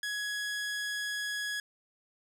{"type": "tone", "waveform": "sawtooth", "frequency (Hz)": 1674, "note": "G#6", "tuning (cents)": 13, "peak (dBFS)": -29, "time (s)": [0.03, 1.6], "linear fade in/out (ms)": 2, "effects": ["low-pass 11000 Hz 12 dB/octave", "11-bit"]}